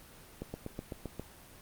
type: slowing click train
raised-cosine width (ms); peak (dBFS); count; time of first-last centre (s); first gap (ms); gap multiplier
2; -24; 7; 0.42-1.196; 120; 1.03
effects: pink hiss -54 dBFS RMS until 1.61 s + Opus 24 kbps